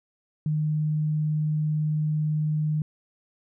sine tone, 153 Hz, D#3, 29 cents flat, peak -22 dBFS, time 0.46-2.82 s, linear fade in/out 2 ms, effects none

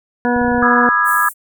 harmonic tone, 243 Hz, B3, 28 cents flat, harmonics 1 / 2 / 3 / 4 / 6 / 7, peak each -16 / -19 / -21 / -22 / -24 / -24 dBFS, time 0.25-0.89 s, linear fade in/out 0 ms
clicks, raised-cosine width 5 ms, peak -18 dBFS, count 8, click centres 0.364 / 0.415 / 0.448 / 0.481 / 0.517 / 0.548 / 0.581 / 0.626 s
sine chord, E major seventh, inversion second, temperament equal with one note detuned, 987.8 / 1218.9 / 1318.5 / 1661.2 Hz, B5 / D#6 / E6 / G#6, 0 / -36 / 0 / 0 cents, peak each -20 / -16 / -19 / -15 dBFS, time 0.62-1.29 s, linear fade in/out 5 ms
pink high-pass noise, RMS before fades -28 dBFS, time 1.04-1.34 s, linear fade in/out 50 ms, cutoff 7900 Hz, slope 48 dB/octave
effects none

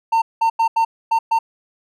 triangle tone bursts at uneven times, 907 Hz, A#5, 48 cents flat, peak -11 dBFS, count 6, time 0.12-0.22 / 0.41-0.5 / 0.59-0.68 / 0.76-0.85 / 1.11-1.19 / 1.31-1.39 s, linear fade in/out 10 ms, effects none

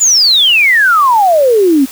sine exponential sweep, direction down, 7220 to 256.3 Hz, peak -5 dBFS, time 0-1.86 s, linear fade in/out 20 ms, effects white hiss -30 dBFS RMS until 1.91 s

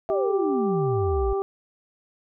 sine exponential sweep, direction down, 676 to 51.91 Hz, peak -24 dBFS, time 0.09-1.33 s, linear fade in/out 0 ms
harmonic tone, 392 Hz, G4, in tune, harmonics 1 / 2 / 3, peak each -23 / -32 / -35 dBFS, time 0.1-1.42 s, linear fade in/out 0 ms
effects none

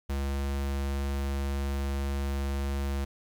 square tone, 69.3 Hz, C#2, in tune, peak -29 dBFS, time 0.09-3.05 s, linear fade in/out 10 ms, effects 11-bit

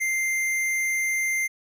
sine tone with hard clipping, 2093 Hz, C7, in tune, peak -24 dBFS, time 0-1.48 s, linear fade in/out 20 ms, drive 14 dB, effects none

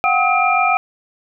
sine tone cluster, 723 / 770 / 1276 / 2388 Hz, F#5 / G5 / D#6 / D7, -40 / -31 / +43 / +28 cents, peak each -18 dBFS, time 0.04-0.77 s, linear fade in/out 0 ms, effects none

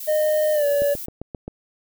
violet noise, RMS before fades -33 dBFS, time 0-1.06 s, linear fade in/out 5 ms
triangle tone with pitch glide, 613 to 571.9 Hz, D#5 to D5, -26 to -46 cents, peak -15 dBFS, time 0.07-0.95 s, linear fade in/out 20 ms, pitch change -120 cents, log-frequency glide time 0.53-0.66 s
click train, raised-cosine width 2 ms, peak -18 dBFS, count 6, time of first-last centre 0.82-1.48 s, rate 7.58 Hz
effects none

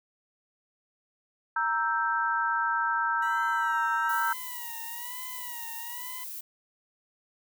sine chord, E diminished, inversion second, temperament equal, 932.3 / 1318.5 / 1568 Hz, Bb5 / E6 / G6, 0 / 0 / 0 cents, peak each -29 dBFS, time 1.56-4.33 s, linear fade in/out 5 ms
20% pulse tone with vibrato, 967 Hz, B5, 37 cents flat, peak -37 dBFS, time 3.22-6.24 s, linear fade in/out 5 ms, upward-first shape sine, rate 1.1 Hz, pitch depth 84 cents each way
violet noise, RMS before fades -39 dBFS, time 4.09-6.41 s, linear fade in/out 5 ms
effects none

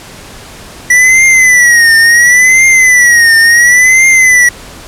square tone with vibrato, 1954 Hz, B6, 19 cents flat, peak -3 dBFS, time 0.9-4.49 s, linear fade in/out 5 ms, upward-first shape triangle, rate 0.71 Hz, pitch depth 140 cents each way, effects pink hiss -30 dBFS RMS until 4.87 s + low-pass 11000 Hz 12 dB/octave

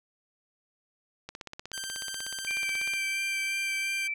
click train, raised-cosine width 0.2 ms, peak -22 dBFS, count 28, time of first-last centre 1.29-2.936 s, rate 16.4 Hz
10% pulse tone, 1568 Hz, G6, in tune, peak -26 dBFS, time 1.73-4.08 s, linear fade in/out 10 ms
sine tone with vibrato, 2349 Hz, D7, in tune, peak -29 dBFS, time 2.47-4.14 s, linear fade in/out 5 ms, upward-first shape sine, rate 2.9 Hz, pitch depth 16 cents each way
effects none

